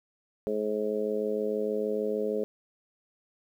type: harmonic tone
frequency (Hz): 106.5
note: G#2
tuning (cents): +44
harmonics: 2 / 3 / 4 / 5 / 6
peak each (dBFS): -35 / -39 / -29 / -33 / -41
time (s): 0.47-2.44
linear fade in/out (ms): 0
effects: 10-bit